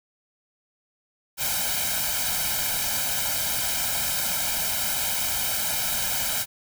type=noise with comb filter; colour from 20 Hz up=white; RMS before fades=-26 dBFS; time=1.37-6.46 s; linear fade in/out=50 ms; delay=1.3 ms; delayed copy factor=+0.9; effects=none